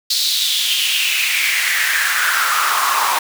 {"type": "noise with high-pass filter sweep", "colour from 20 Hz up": "pink", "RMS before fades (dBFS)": -17, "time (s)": [0.1, 3.19], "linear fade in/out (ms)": 5, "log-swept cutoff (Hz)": [4300, 940], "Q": 4.6, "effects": []}